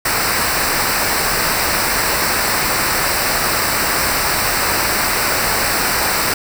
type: noise with comb filter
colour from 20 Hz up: pink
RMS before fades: -17 dBFS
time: 0.05-6.34 s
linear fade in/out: 5 ms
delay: 0.3 ms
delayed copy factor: -0.7
effects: none